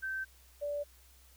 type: tone pair in turn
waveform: sine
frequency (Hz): 1551 / 581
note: G6 / D5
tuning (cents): -19 / -19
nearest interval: octave + perfect fourth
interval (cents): 1700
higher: first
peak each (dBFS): -34 / -33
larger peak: second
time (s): 0.02-0.25 / 0.61-0.84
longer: neither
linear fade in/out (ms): 20
effects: added 63 Hz sine -60 dBFS peak until 1.36 s + white hiss -63 dBFS RMS until 1.36 s